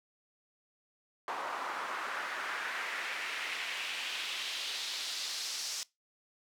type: noise with band-pass filter sweep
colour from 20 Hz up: pink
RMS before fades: -38 dBFS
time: 1.28-5.83 s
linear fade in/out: 0 ms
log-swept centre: 1000 to 5600 Hz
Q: 1.9
effects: noise-tail reverb RT60 0.2 s tail -21 dB re dry + high-pass 300 Hz 12 dB/octave